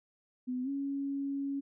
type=tone with pitch glide; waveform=sine; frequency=251.8 to 277.8 Hz; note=B3 to C#4; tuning=+34 to +4 cents; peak=-32 dBFS; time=0.47-1.61 s; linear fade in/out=20 ms; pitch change=+170 cents; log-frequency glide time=0.63-0.69 s; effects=none